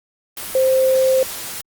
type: tone in noise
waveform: sine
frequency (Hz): 523.3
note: C5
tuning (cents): 0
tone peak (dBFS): -12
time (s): 0.55-1.23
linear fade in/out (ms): 2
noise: white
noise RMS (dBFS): -29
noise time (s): 0.37-1.61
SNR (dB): +14
effects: Opus 24 kbps